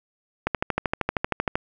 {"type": "click train", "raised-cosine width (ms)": 0.5, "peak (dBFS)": -7, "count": 15, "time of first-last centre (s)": [0.47, 1.555], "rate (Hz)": 12.9, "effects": []}